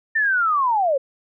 sine linear sweep, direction down, 1810 to 516 Hz, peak -16 dBFS, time 0.15-0.98 s, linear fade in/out 10 ms, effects none

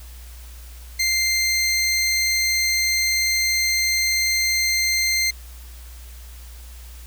20% pulse tone, 2093 Hz, C7, in tune, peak -13 dBFS, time 0.99-5.31 s, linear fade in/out 10 ms, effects added 60 Hz sine -37 dBFS peak until 7.06 s + white hiss -47 dBFS RMS until 7.06 s

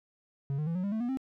triangle tone with pitch steps, 138.59 / 152.01 / 166.73 / 182.87 / 200.6 / 220 / 241.3 / 264.7 Hz, C#3 / D#3 / E3 / F#3 / G3 / A3 / B3 / C4, 0 / -40 / +20 / -20 / +40 / 0 / -40 / +20 cents, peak -27 dBFS, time 0.5-1.172 s, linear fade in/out 0 ms, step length 84 ms, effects none

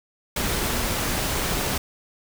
pink noise, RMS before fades -25 dBFS, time 0.36-1.78 s, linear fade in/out 5 ms, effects none

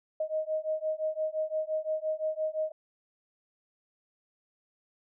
sine beating tone pair, 622.3 / 628.1 Hz, D#5 / D#5, 0 / +16 cents, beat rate 5.8 Hz, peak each -32 / -32 dBFS, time 0.2-2.72 s, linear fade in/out 5 ms, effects none

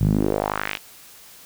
sawtooth tone with band-pass filter sweep, 51.2 Hz, G#1, 24 cents flat, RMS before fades -22 dBFS, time 0-0.78 s, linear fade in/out 20 ms, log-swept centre 120 to 3100 Hz, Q 2.4, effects white hiss -46 dBFS RMS until 1.45 s

